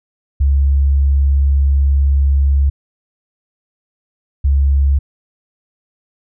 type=tone pair in turn; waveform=sine; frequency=69.3 / 69.3 Hz; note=C#2 / C#2; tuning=0 / 0 cents; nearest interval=unison; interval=0 cents; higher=neither; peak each=-9 dBFS; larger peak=neither; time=0.4-2.7 / 4.44-4.99 s; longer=first; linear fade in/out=10 ms; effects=none